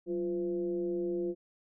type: tone with frequency modulation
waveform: sine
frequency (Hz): 349.2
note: F4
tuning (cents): 0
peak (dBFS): -30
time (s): 0.06-1.35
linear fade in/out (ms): 50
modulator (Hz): 161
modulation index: 0.64
effects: none